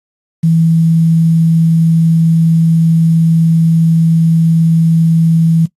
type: tone with quantisation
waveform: sine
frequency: 163.8 Hz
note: E3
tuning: 11 cents flat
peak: -6 dBFS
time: 0.43-5.66 s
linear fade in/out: 10 ms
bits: 6
effects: noise-tail reverb RT60 0.1 s tail -19 dB re dry + AAC 32 kbps